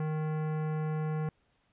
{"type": "tone with hard clipping", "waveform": "sine", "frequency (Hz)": 155.1, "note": "D#3", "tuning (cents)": -5, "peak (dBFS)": -32, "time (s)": [0, 1.29], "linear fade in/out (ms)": 2, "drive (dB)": 17, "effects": ["pink hiss -72 dBFS RMS until 1.72 s", "resampled to 8000 Hz"]}